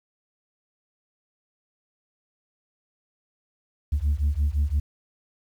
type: beating tone pair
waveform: sine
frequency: 70 / 75.8 Hz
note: C#2 / D#2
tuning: +18 / -45 cents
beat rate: 5.8 Hz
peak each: -22 dBFS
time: 3.92-4.8 s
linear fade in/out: 10 ms
effects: tanh soft clip ceiling -17 dBFS + 9-bit